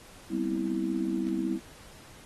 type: chord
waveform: sine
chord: C major seventh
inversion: second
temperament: just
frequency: 196.22 / 245.3 / 261.6 / 327 Hz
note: G3 / B3 / C4 / E4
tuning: +2 / -12 / 0 / -14 cents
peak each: -33 / -35 / -34 / -30 dBFS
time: 0.29-1.6 s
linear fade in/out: 50 ms
type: clicks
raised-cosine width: 0.2 ms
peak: -32 dBFS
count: 2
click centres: 1.27 / 1.288 s
effects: pink hiss -52 dBFS RMS until 2.25 s + AAC 32 kbps